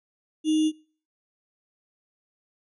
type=tone with sample-and-hold; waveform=sine; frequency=311.1 Hz; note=D#4; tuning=in tune; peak=-19 dBFS; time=0.44-0.72 s; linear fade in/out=50 ms; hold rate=3150 Hz; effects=noise-tail reverb RT60 0.5 s tail -26 dB re dry + resampled to 24000 Hz